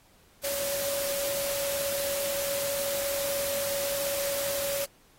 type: tone in noise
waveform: sine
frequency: 561 Hz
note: C#5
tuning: 21 cents sharp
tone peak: -30 dBFS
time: 0.43-4.86 s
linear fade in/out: 20 ms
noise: white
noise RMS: -33 dBFS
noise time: 0.43-4.86 s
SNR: 0 dB
effects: pink hiss -61 dBFS RMS until 5.18 s + AAC 48 kbps